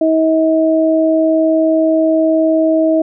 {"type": "tone pair together", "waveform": "sine", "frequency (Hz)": [319.8, 639], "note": ["D#4", "D#5"], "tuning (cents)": [48, 46], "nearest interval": "octave", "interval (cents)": 1198, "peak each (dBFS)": -12, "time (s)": [0.01, 3.02], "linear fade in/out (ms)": 5, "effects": []}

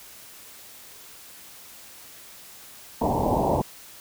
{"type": "low-pass noise", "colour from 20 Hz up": "white", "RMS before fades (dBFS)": -23, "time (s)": [3.01, 3.62], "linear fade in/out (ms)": 10, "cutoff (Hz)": 970, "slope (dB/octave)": 96, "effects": ["white hiss -46 dBFS RMS until 4 s"]}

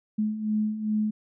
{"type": "beating tone pair", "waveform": "sine", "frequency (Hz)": [212, 214.5], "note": ["G#3", "A3"], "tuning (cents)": [36, -44], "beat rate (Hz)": 2.5, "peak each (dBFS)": [-31, -25], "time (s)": [0.18, 1.11], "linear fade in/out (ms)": 10, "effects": []}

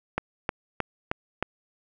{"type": "click train", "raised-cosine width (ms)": 0.5, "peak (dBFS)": -10, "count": 5, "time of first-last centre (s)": [0.18, 1.426], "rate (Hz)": 3.21, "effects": []}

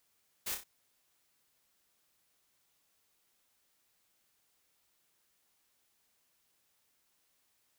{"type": "noise with echo", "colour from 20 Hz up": "white", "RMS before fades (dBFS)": -37, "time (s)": [0.46, 0.55], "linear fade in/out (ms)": 10, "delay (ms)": 30, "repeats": 3, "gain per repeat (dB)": -6, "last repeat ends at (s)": 0.64, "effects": ["white hiss -75 dBFS RMS until 7.78 s"]}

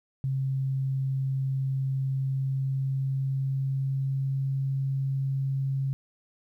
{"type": "tone with pitch glide", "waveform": "sine", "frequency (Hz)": [134.1, 135.58], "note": ["C3", "C#3"], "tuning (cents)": [43, -38], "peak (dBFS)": -25, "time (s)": [0.24, 5.93], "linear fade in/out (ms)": 0, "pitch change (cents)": 19, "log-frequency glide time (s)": [2.07, 4.54], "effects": ["11-bit"]}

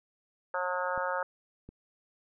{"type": "harmonic tone", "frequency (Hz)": 180.9, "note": "F#3", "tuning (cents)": -39, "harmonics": [3, 4, 5, 6, 7, 8, 9], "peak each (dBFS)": [-34, -42, -35, -43, -36, -37, -41], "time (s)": [0.54, 1.23], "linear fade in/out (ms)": 2}
{"type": "clicks", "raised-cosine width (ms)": 3, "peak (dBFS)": -33, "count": 2, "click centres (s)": [0.977, 1.69]}
{"effects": []}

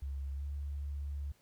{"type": "tone with pitch glide", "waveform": "sine", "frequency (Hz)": [68.9, 71.33], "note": ["C#2", "D2"], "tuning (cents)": [-10, -50], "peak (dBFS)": -36, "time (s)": [0.02, 1.32], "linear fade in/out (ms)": 5, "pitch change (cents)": 60, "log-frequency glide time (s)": [0.35, 0.44], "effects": ["pink hiss -69 dBFS RMS until 1.41 s"]}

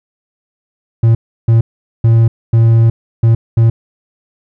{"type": "tone bursts at uneven times", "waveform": "triangle", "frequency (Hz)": 114.3, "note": "A#2", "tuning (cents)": -34, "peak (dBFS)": -3, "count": 6, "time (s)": [[1.03, 1.15], [1.48, 1.61], [2.04, 2.28], [2.53, 2.9], [3.23, 3.35], [3.57, 3.7]], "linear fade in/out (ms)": 5, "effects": []}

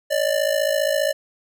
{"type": "ring-modulated tone", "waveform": "square", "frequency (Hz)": 591, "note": "D5", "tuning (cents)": 11, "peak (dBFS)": -16, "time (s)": [0.1, 1.13], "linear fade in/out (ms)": 20, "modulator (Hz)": 27.5, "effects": []}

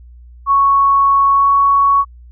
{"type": "tone with pitch glide", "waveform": "sine", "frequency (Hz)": [1108.7, 1115.8], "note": ["C#6", "C#6"], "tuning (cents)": [0, 11], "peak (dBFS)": -8, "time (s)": [0.46, 2.05], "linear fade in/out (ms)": 50, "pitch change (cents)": 11, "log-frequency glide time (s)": [1.32, 1.49], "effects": ["added 60 Hz sine -36 dBFS peak until 2.31 s"]}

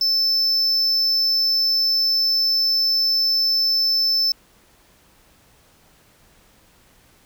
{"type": "tone", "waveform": "triangle", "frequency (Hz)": 5280, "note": "E8", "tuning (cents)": 2, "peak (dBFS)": -15, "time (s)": [0.01, 4.32], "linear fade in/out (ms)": 2, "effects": ["pink hiss -55 dBFS RMS until 7.25 s"]}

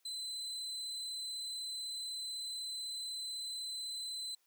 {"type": "tone", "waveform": "35% pulse", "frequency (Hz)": 4041, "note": "B7", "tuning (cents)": 39, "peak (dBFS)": -38, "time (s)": [0.05, 4.35], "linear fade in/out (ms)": 5, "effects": ["white hiss -75 dBFS RMS until 4.46 s", "high-pass 400 Hz 12 dB/octave"]}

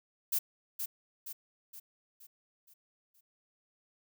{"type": "noise with echo", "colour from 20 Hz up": "violet", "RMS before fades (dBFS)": -30, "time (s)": [0.32, 0.39], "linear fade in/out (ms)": 10, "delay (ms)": 470, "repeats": 6, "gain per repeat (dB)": -6, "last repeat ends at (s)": 3.21, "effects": []}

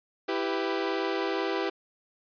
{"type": "chord", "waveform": "sawtooth", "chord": "E minor", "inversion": "none", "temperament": "equal with one note detuned", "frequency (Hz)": [329.6, 392, 497.3], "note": ["E4", "G4", "B4"], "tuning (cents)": [0, 0, 12], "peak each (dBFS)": [-28, -26, -30], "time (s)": [0.28, 1.7], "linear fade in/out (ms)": 10, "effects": ["resampled to 11025 Hz"]}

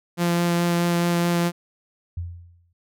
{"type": "tone with vibrato", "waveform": "sawtooth", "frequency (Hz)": 172.5, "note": "F3", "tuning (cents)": -21, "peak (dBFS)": -15, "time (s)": [0.17, 1.52], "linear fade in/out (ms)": 50, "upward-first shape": "sine", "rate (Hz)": 4.7, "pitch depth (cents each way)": 9}
{"type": "tone with exponential decay", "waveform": "sine", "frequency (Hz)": 86.4, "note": "F2", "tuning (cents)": -18, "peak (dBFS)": -24, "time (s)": [2.17, 2.73], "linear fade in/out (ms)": 5, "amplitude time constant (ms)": 120}
{"effects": []}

